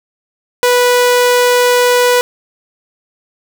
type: tone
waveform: sawtooth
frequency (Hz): 491.6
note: B4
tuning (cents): -8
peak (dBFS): -4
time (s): 0.63-2.21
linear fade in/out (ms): 0
effects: none